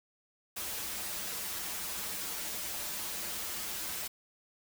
white noise with comb filter, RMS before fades -38 dBFS, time 0.56-4.08 s, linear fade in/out 10 ms, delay 7.5 ms, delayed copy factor -0.9, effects none

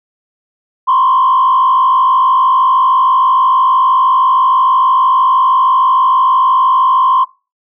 sine tone with frequency modulation, 1046.5 Hz, C6, in tune, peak -6 dBFS, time 0.87-7.25 s, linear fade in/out 20 ms, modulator 53.1 Hz, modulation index 0.94, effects noise-tail reverb RT60 0.3 s tail -24 dB re dry + tanh soft clip ceiling -3 dBFS

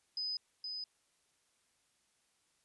sine tone with echo, 5010 Hz, D#8, 11 cents sharp, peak -35 dBFS, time 0.17-0.37 s, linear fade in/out 2 ms, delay 470 ms, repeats 1, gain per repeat -4 dB, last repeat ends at 0.84 s, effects white hiss -75 dBFS RMS until 2.64 s + resampled to 24000 Hz

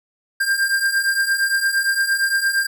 square beating tone pair, 1589 / 1597.7 Hz, G6 / G6, +23 / +33 cents, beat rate 8.7 Hz, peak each -23 / -19 dBFS, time 0.4-2.67 s, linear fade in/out 10 ms, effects none

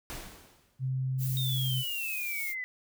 pink noise with exponential decay, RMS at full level -38 dBFS, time 0.1-0.89 s, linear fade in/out 0 ms, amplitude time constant 170 ms
sine tone with pitch glide, 130.81 to 129.38 Hz, C3 to C3, 0 to -19 cents, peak -28 dBFS, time 0.79-1.84 s, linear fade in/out 50 ms, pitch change -19 cents, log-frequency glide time 1.28-1.42 s
violet noise, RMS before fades -38 dBFS, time 1.18-2.55 s, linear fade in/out 50 ms
sine exponential sweep, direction down, 3729 to 1980 Hz, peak -33 dBFS, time 1.37-2.64 s, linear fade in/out 0 ms
effects none

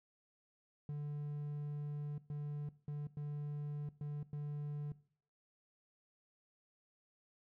triangle tone bursts at uneven times, 146.83 Hz, D3, in tune, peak -37 dBFS, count 6, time 0.89-2.18 / 2.3-2.69 / 2.88-3.07 / 3.17-3.89 / 4.01-4.23 / 4.33-4.92 s, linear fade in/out 2 ms, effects noise-tail reverb RT60 0.5 s tail -19 dB re dry

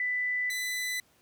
sine / sawtooth tone pair in turn, 1990 / 1998.1 Hz, B6 / B6, +13 / +20 cents, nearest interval unison, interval 7 cents, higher second, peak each -27 dBFS, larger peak neither, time 0-0.5 / 0.5-1 s, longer neither, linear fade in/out 2 ms, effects pink hiss -65 dBFS RMS until 1.21 s + high-pass 80 Hz 12 dB/octave

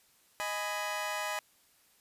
20% pulse chord, G# minor, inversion second, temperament just, 623 / 830.6 / 996.7 Hz, D#5 / G#5 / B5, +2 / 0 / +16 cents, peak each -33 dBFS, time 0.4-1.39 s, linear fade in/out 0 ms, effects white hiss -66 dBFS RMS until 2 s + resampled to 32000 Hz

